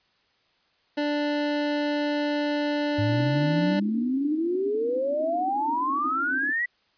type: tone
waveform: 25% pulse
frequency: 293.7 Hz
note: D4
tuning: in tune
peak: -20 dBFS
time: 0.97-3.8 s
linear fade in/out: 10 ms
type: exponential sweep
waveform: sine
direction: up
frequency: 103.83 to 1978 Hz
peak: -23 dBFS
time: 2.98-6.66 s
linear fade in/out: 10 ms
type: band-pass noise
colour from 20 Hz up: white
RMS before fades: -36 dBFS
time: 3.07-6.53 s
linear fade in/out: 50 ms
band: 260 to 320 Hz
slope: 96 dB/octave
effects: white hiss -66 dBFS RMS until 6.97 s + resampled to 11025 Hz